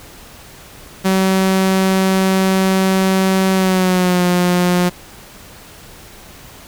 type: tone with pitch glide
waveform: sawtooth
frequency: 190 to 178.3 Hz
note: F#3 to F3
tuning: +46 to +36 cents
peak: -8 dBFS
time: 1.04-4.9 s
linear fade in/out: 20 ms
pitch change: -110 cents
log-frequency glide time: 3.53-4.24 s
effects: pink hiss -39 dBFS RMS until 6.67 s